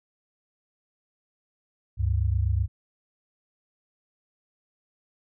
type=tone pair together; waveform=sine; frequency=70.8 / 98.79 Hz; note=C#2 / G2; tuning=+37 / +14 cents; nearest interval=tritone; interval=577 cents; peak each=-24 dBFS; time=1.97-2.68 s; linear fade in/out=50 ms; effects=none